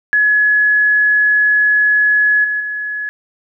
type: tone with level steps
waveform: sine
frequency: 1694 Hz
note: G#6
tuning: 34 cents sharp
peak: -9 / -15 / -19 dBFS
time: 0.13-3.09 s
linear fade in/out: 0 ms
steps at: 2.44 / 2.6 s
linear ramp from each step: 5 ms
effects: none